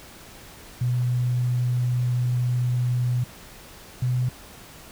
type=tone pair in turn; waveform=sine; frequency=123.47 / 125.27 Hz; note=B2 / B2; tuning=0 / +25 cents; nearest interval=unison; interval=25 cents; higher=second; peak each=-20 dBFS; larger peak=neither; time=0.81-3.24 / 4.02-4.29 s; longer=first; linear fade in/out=5 ms; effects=pink hiss -45 dBFS RMS until 4.91 s